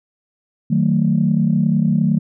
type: chord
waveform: sine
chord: D# diminished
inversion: none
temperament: just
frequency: 155.56 / 186.68 / 224 Hz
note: D#3 / F#3 / A3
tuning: 0 / +16 / +31 cents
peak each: -17 dBFS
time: 0.7-2.19 s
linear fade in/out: 10 ms
effects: tanh soft clip ceiling -4 dBFS